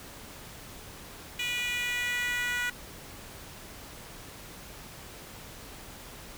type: tone with high-pass filter sweep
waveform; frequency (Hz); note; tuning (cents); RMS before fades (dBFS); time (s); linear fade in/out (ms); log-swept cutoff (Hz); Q
10% pulse; 487.9; B4; -21; -31; 1.39-2.7; 5; 2600 to 1600; 3.2
effects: pink hiss -46 dBFS RMS until 6.37 s